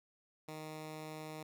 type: tone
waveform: 10% pulse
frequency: 155.56 Hz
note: D#3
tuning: in tune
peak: -36 dBFS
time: 0.48-1.43 s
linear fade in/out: 5 ms
effects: none

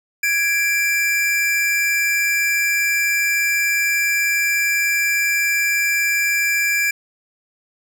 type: tone pair together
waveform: square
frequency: 1661.2 / 2349 Hz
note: G#6 / D7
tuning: 0 / 0 cents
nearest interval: tritone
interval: 600 cents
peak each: -23 / -18 dBFS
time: 0.23-6.91 s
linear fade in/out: 5 ms
effects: 9-bit

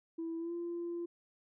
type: tone with pitch glide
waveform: sine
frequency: 329.6 to 343.4 Hz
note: E4 to F4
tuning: 0 to -29 cents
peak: -35 dBFS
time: 0.18-1.06 s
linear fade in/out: 10 ms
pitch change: +71 cents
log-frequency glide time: 0.38-0.53 s
effects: tanh soft clip ceiling -33 dBFS

